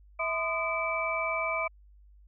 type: tone cluster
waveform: sine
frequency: 651 / 1023 / 1232 / 2313 Hz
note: E5 / C6 / D#6 / D7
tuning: -22 / -39 / -17 / -27 cents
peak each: -33 / -35 / -35 / -31 dBFS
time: 0.19-1.68 s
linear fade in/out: 10 ms
effects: added 50 Hz sine -53 dBFS peak until 2.27 s